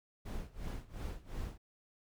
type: noise with tremolo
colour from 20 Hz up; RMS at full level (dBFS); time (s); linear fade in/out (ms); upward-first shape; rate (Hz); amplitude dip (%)
brown; -39; 0.25-1.58; 10; sine; 2.8; 90
effects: none